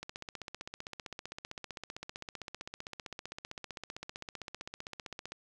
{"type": "click train", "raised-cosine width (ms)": 0.2, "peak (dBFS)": -24, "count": 83, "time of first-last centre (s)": [0.03, 5.32], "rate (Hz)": 15.5, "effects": []}